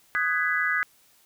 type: chord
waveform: sine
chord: G# minor seventh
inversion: second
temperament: just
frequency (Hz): 1245.9 / 1495.1 / 1661.2 / 1993.5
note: D#6 / F#6 / G#6 / B6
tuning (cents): +2 / +18 / 0 / +16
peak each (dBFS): -30 / -28 / -26 / -28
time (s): 0.15-0.83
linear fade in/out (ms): 0
effects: white hiss -60 dBFS RMS until 1.25 s